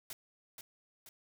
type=noise with echo; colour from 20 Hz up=white; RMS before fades=-44 dBFS; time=0.1-0.13 s; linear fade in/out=2 ms; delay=480 ms; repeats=2; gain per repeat=-5 dB; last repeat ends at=1.09 s; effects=none